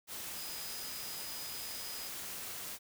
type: tone in noise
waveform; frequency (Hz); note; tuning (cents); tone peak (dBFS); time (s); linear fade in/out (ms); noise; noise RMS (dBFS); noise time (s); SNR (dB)
sine; 4978; D#8; 0; -47; 0.34-2.11; 50; white; -43; 0.07-2.79; -7
effects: none